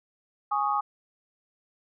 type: chord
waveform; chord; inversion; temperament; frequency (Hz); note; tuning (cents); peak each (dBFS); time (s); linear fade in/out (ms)
sine; Ab suspended fourth; none; equal; 830.6 / 1108.7 / 1244.5; Ab5 / Db6 / Eb6; 0 / 0 / 0; -27 / -29 / -28; 0.51-0.81; 10
effects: none